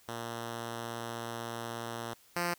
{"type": "tone pair in turn", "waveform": "5% pulse", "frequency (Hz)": [116.54, 173.91], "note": ["A#2", "F3"], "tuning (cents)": [0, -7], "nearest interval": "perfect fifth", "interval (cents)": 693, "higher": "second", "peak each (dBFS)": [-26, -19], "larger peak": "second", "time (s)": [[0.08, 2.14], [2.36, 2.54]], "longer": "first", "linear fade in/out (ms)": 5, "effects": ["white hiss -62 dBFS RMS until 2.58 s"]}